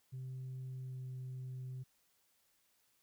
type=tone with pitch glide; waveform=sine; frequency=129.8 to 128.75 Hz; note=C3 to C3; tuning=-13 to -28 cents; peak=-40 dBFS; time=0.12-1.84 s; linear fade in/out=20 ms; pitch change=-15 cents; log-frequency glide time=0.73-1.04 s; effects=tanh soft clip ceiling -40 dBFS + white hiss -75 dBFS RMS until 3.02 s